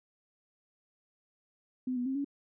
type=tone with pitch steps; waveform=sine; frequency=254.5 / 245.7 / 265.7 / 281.4 Hz; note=C4 / B3 / C4 / C#4; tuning=-48 / -9 / +27 / +26 cents; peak=-30 dBFS; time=1.87-2.246 s; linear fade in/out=5 ms; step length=94 ms; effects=none